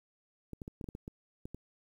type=clicks; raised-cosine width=3 ms; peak=-29 dBFS; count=10; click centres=0.533 / 0.618 / 0.679 / 0.812 / 0.842 / 0.888 / 0.951 / 1.079 / 1.455 / 1.546 s; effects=10-bit